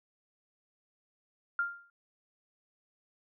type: tone with exponential decay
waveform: sine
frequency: 1396.9 Hz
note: F6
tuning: in tune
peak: -25 dBFS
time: 1.59-1.9 s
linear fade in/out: 2 ms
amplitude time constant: 67 ms
effects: none